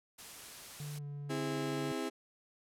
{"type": "noise", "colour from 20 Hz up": "white", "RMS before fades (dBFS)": -49, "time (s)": [0.18, 0.99], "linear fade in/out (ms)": 10}
{"type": "tone with pitch glide", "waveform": "triangle", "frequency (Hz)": [146.83, 143.89], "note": ["D3", "D3"], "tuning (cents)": [0, -35], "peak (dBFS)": -38, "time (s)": [0.8, 1.92], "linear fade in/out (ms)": 2, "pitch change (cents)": -35, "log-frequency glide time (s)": [0.99, 1.04]}
{"type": "chord", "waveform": "35% pulse", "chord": "C augmented", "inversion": "none", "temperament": "just", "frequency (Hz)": [261.6, 327, 408.8], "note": ["C4", "E4", "G#4"], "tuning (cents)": [0, -14, -27], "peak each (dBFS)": -38, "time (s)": [1.29, 2.1], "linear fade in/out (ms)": 20}
{"effects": ["low-pass 12000 Hz 12 dB/octave"]}